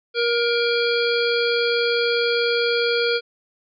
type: harmonic tone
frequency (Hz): 472.3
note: A#4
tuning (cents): +23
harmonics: 1 / 3 / 5 / 7 / 9 / 10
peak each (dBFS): -20 / -25 / -27 / -28 / -30 / -30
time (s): 0.14-3.21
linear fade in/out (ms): 50
effects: none